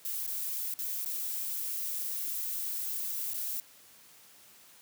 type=noise with dropouts; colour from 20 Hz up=violet; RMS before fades=-35 dBFS; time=0.05-3.6 s; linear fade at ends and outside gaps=1 ms; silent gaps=0.266-0.276 / 0.74-0.789 / 1.047-1.059 / 3.335-3.343 s; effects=white hiss -57 dBFS RMS until 4.81 s + high-pass 80 Hz 12 dB/octave